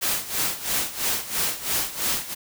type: noise with tremolo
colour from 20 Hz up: white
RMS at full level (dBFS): -23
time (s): 0.01-2.35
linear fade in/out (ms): 20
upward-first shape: sine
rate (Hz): 3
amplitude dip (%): 80
effects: none

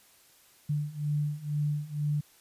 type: beating tone pair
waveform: sine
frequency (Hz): 146.83 / 148.93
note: D3 / D3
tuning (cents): 0 / +25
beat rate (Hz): 2.1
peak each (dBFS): -32 / -30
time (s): 0.69-2.21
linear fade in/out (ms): 10
effects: white hiss -60 dBFS RMS until 2.4 s + resampled to 32000 Hz

